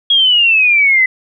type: exponential sweep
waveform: sine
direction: down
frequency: 3318 to 2007 Hz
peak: -7 dBFS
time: 0.1-1.06 s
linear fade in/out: 5 ms
effects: none